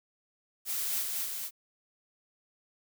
blue noise with echo, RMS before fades -33 dBFS, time 0.65-1.05 s, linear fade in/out 50 ms, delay 230 ms, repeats 2, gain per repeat -2 dB, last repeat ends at 1.51 s, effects none

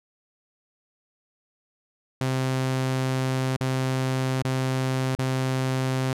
sawtooth tone with dropouts, 130.81 Hz, C3, in tune, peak -19 dBFS, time 2.21-6.13 s, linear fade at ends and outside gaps 2 ms, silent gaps 3.565-3.608 / 4.423-4.448 / 5.151-5.188 s, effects low-pass 11000 Hz 12 dB/octave

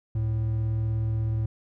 triangle tone pair together, 69.3 / 110 Hz, C#2 / A2, 0 / 0 cents, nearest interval minor sixth, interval 800 cents, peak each -32 / -22 dBFS, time 0.15-1.46 s, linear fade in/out 5 ms, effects none

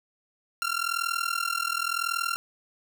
sawtooth tone with amplitude modulation, 1375 Hz, F6, 27 cents flat, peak -19 dBFS, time 0.62-2.36 s, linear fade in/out 0 ms, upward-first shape sine, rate 40.9 Hz, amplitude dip 90%, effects none

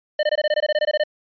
square tone bursts, 604 Hz, D5, 48 cents sharp, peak -17 dBFS, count 14, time 0.19-1.037 s, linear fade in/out 5 ms, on 41 ms, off 21 ms, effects resampled to 11025 Hz

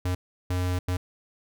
square tone bursts at uneven times, 90.4 Hz, F#2, 40 cents flat, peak -25 dBFS, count 3, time 0.05-0.15 / 0.5-0.79 / 0.88-0.97 s, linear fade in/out 5 ms, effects none

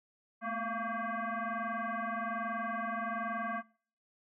sine tone with frequency modulation, 217.9 Hz, A3, 17 cents flat, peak -33 dBFS, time 0.41-3.63 s, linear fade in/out 50 ms, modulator 457 Hz, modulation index 3.3, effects noise-tail reverb RT60 0.5 s tail -24 dB re dry

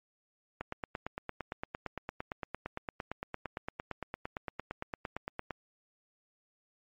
click train, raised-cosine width 0.5 ms, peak -21 dBFS, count 44, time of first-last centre 0.61-5.507 s, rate 8.78 Hz, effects MP3 48 kbps

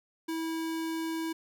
square tone, 325.1 Hz, E4, 24 cents flat, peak -32 dBFS, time 0.28-1.33 s, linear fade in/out 10 ms, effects none

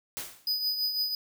white noise with exponential decay, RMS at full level -33 dBFS, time 0.17-0.54 s, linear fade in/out 0 ms, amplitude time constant 79 ms
square tone with tremolo, 4978 Hz, D#8, in tune, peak -25 dBFS, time 0.47-1.15 s, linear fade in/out 2 ms, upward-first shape triangle, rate 6 Hz, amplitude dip 60%
effects none

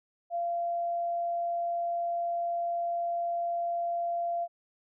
sine tone, 688 Hz, F5, 26 cents flat, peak -28 dBFS, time 0.3-4.48 s, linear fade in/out 50 ms, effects none

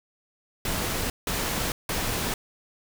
pink noise bursts, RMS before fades -28 dBFS, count 3, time 0.65-2.34 s, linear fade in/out 2 ms, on 450 ms, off 170 ms, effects none

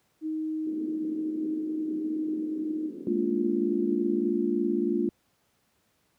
sine tone with pitch glide, 313.3 to 311.3 Hz, D#4 to D#4, +12 to +1 cents, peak -28 dBFS, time 0.21-2.91 s, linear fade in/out 50 ms, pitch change -11 cents, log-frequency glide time 0.38-2.64 s
white band-pass noise, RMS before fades -40 dBFS, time 0.66-4.3 s, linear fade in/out 5 ms, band 210 to 380 Hz, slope 48 dB/octave
sine chord, Bb dominant seventh, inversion third, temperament just, 209.8 / 233.1 / 291.4 / 349.6 Hz, Ab3 / Bb3 / D4 / F4, +18 / 0 / -13 / +2 cents, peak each -31 / -30 / -30 / -27 dBFS, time 3.07-5.09 s, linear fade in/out 2 ms
effects pink hiss -70 dBFS RMS until 6.18 s + high-pass 80 Hz 12 dB/octave

